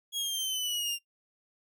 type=exponential sweep; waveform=sawtooth; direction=down; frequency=3322 to 2779 Hz; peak=-27 dBFS; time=0.12-0.99 s; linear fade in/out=50 ms; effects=noise-tail reverb RT60 0.1 s tail -20 dB re dry